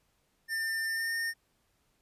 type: tone with pitch glide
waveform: square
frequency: 1797 to 1826.3 Hz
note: A6 to A#6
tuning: +36 to -36 cents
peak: -31 dBFS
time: 0.48-1.34 s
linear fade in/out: 50 ms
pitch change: +28 cents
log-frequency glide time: 0.89-1.14 s
effects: pink hiss -73 dBFS RMS until 2.01 s + resampled to 32000 Hz